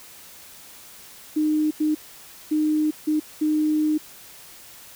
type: tone bursts at uneven times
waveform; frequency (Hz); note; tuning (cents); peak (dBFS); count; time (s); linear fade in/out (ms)
sine; 306.3; D#4; -27; -18; 5; 1.36-1.71 / 1.8-1.95 / 2.51-2.91 / 3.07-3.2 / 3.41-3.98; 10
effects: white hiss -45 dBFS RMS until 4.95 s